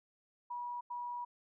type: tone bursts at uneven times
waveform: sine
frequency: 968 Hz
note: B5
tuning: 35 cents flat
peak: -38 dBFS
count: 2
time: 0.5-0.81 / 0.9-1.25 s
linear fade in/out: 10 ms
effects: none